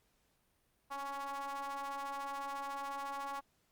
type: ring-modulated tone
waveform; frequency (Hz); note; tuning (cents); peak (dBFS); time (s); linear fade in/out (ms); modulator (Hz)
square; 140; C#3; +18; -37; 0.9-3.41; 20; 973
effects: pink hiss -75 dBFS RMS until 3.71 s + Opus 48 kbps